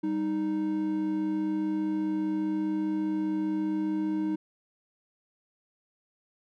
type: tone pair together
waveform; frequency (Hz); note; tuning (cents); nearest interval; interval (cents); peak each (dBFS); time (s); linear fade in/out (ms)
triangle; 196 / 311.1; G3 / D#4; 0 / 0; minor sixth; 800; -32 / -25; 0.03-4.36; 10
effects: none